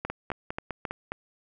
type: two click trains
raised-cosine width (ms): 0.5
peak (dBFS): -17 / -16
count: 5 / 5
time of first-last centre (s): 0.1-0.91 / 0.05-1.12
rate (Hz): 4.94 / 3.74
effects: none